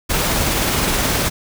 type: noise with tremolo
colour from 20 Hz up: pink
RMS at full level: -17 dBFS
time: 0.09-1.3 s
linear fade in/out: 20 ms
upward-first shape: triangle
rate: 19 Hz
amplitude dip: 25%
effects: none